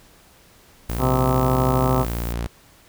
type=tone; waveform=sawtooth; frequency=58.27 Hz; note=A#1; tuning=in tune; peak=-20 dBFS; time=0.89-2.47 s; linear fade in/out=0 ms
type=noise; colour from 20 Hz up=violet; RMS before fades=-37 dBFS; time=0.89-2.33 s; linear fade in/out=5 ms
type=harmonic tone; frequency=129.3 Hz; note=C3; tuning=20 cents flat; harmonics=1 / 2 / 3 / 4 / 5 / 6 / 7 / 8 / 9 / 10; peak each=-21 / -24 / -26 / -27 / -28 / -29 / -29 / -30 / -31 / -31 dBFS; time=0.98-2.06 s; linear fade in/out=50 ms
effects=pink hiss -52 dBFS RMS until 2.88 s

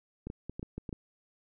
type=clicks; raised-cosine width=3 ms; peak=-25 dBFS; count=8; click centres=0.27 / 0.301 / 0.496 / 0.595 / 0.629 / 0.78 / 0.892 / 0.928 s; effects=none

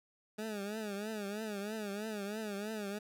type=tone with vibrato; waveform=20% pulse; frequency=209.2 Hz; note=G#3; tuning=13 cents sharp; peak=-33 dBFS; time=0.38-2.99 s; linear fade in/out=10 ms; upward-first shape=triangle; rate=3.1 Hz; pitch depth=120 cents each way; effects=none

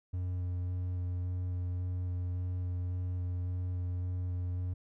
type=tone with vibrato; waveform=triangle; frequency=89.9 Hz; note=F#2; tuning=49 cents flat; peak=-30 dBFS; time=0.13-4.74 s; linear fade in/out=10 ms; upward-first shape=square; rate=1.8 Hz; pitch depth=9 cents each way; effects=none

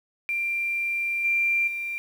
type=tone with level steps; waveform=sine; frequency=2372 Hz; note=D7; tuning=17 cents sharp; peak=-24 / -20 / -28 dBFS; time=0.29-1.98 s; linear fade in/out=0 ms; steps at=1.24 / 1.67 s; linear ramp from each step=10 ms; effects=8-bit

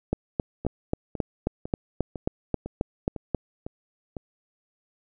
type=two click trains; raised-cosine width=2 ms; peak=-10 / -20 dBFS; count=13 / 8; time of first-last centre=0.13-3.347 / 0.65-4.168 s; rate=3.73 / 1.99 Hz; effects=none

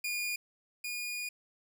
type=tone pair in turn; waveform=sawtooth; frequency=2431 / 2443 Hz; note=D#7 / D#7; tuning=-41 / -32 cents; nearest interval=unison; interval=9 cents; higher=second; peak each=-29 / -32 dBFS; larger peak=first; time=0.04-0.36 / 0.84-1.29 s; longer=second; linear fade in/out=5 ms; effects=none

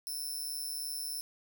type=tone with amplitude modulation; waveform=10% pulse; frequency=5300 Hz; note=E8; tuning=9 cents sharp; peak=-27 dBFS; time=0.07-1.21 s; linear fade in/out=0 ms; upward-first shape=sine; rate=143 Hz; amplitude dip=75%; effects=none

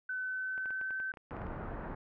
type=tone with pitch glide; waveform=sine; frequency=1513 to 1539.4 Hz; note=F#6 to G6; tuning=+38 to -32 cents; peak=-34 dBFS; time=0.09-1.12 s; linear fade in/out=5 ms; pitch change=+30 cents; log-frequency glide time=0.19-0.98 s
type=clicks; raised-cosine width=0.5 ms; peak=-34 dBFS; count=12; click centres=0.579 / 0.658 / 0.706 / 0.813 / 0.907 / 1.001 / 1.139 / 1.172 / 1.309 / 1.367 / 1.418 / 1.468 s
type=low-pass noise; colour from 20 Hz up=pink; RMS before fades=-41 dBFS; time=1.31-1.95 s; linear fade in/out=5 ms; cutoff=1500 Hz; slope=24 dB/octave
effects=none

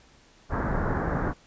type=low-pass noise; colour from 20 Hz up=pink; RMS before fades=-27 dBFS; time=0.49-1.34 s; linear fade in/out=50 ms; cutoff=1700 Hz; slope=48 dB/octave; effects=pink hiss -57 dBFS RMS until 1.46 s + resampled to 16000 Hz

